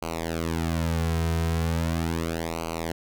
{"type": "tone with flanger", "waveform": "sawtooth", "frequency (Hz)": 82.41, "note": "E2", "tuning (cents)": 0, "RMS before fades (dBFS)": -27, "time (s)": [0.02, 2.92], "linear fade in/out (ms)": 5, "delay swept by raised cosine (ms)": [0.56, 3.56], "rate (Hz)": 0.38, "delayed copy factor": -1, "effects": []}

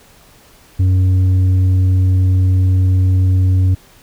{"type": "tone with tanh clipping", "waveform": "triangle", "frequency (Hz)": 93, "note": "F#2", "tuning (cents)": 9, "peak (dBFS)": -10, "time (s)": [0.79, 3.75], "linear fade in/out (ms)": 10, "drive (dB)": 9, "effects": ["pink hiss -46 dBFS RMS until 4.02 s"]}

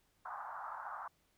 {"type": "band-pass noise", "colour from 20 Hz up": "pink", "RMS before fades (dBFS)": -45, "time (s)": [0.25, 1.08], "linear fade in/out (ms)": 5, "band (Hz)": [760, 1400], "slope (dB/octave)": 48, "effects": ["pink hiss -75 dBFS RMS until 1.37 s"]}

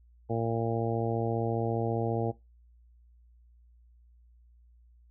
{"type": "harmonic tone", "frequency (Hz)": 114.8, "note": "A#2", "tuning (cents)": -26, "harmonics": [1, 2, 3, 4, 5, 6, 7], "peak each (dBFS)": [-32, -35, -35, -32, -38, -38, -39], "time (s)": [0.29, 2.32], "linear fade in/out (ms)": 20, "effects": ["noise-tail reverb RT60 0.2 s tail -18 dB re dry", "added 59 Hz sine -56 dBFS peak until 5.1 s"]}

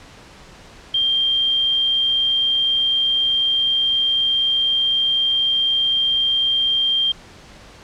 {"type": "tone", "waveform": "sine", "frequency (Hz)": 3182, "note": "G7", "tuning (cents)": 25, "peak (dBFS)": -15, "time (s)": [0.94, 7.12], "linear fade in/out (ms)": 5, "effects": ["pink hiss -43 dBFS RMS until 7.83 s", "low-pass 6000 Hz 12 dB/octave"]}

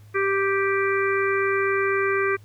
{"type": "harmonic tone", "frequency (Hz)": 392, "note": "G4", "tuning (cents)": 0, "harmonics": [1, 3, 4, 5, 6], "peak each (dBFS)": [-22, -27, -28, -29, -30], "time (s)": [0.14, 2.37], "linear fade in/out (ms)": 20, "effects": ["added 104 Hz sine -45 dBFS peak until 2.44 s", "pink hiss -59 dBFS RMS until 2.44 s"]}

